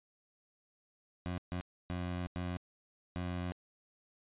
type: tone bursts at uneven times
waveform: 20% pulse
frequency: 89.1 Hz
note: F2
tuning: 35 cents sharp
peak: -31 dBFS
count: 5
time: 1.26-1.38 / 1.52-1.61 / 1.9-2.27 / 2.36-2.57 / 3.16-3.52 s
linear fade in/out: 0 ms
effects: resampled to 8000 Hz